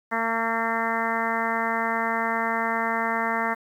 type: harmonic tone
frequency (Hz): 227.5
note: A#3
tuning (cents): -42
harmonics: 1 / 2 / 3 / 4 / 5 / 6 / 7 / 8 / 9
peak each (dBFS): -32 / -34 / -31 / -29 / -31 / -32 / -34 / -30 / -34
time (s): 0.11-3.55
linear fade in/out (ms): 20
effects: 9-bit